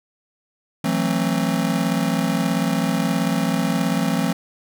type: chord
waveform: square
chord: F# half-diminished seventh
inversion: third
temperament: just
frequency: 166.5 / 185 / 222 / 266.4 Hz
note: E3 / F#3 / A3 / C4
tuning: +18 / 0 / +16 / +31 cents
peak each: -25 dBFS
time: 0.84-4.33 s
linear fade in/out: 5 ms
effects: none